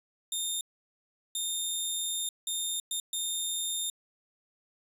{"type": "tone bursts at uneven times", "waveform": "15% pulse", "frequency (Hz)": 3643, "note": "A#7", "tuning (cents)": -41, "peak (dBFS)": -23, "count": 5, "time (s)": [[0.32, 0.61], [1.35, 2.29], [2.47, 2.8], [2.91, 3], [3.13, 3.9]], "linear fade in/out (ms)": 2, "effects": ["resampled to 32000 Hz"]}